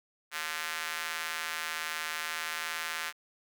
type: tone with high-pass filter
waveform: square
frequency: 80.3 Hz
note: E2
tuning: 45 cents flat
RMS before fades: -36 dBFS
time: 0.31-3.13 s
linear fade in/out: 50 ms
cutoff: 1600 Hz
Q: 1.5
effects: none